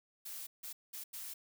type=noise bursts at uneven times; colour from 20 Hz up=blue; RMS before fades=-45 dBFS; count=4; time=0.25-0.47 / 0.63-0.73 / 0.93-1.04 / 1.13-1.34 s; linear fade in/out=10 ms; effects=none